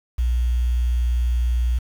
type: tone with quantisation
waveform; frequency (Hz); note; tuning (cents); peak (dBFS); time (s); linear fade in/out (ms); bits
sine; 60.3; B1; -41; -17; 0.18-1.79; 10; 7
effects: none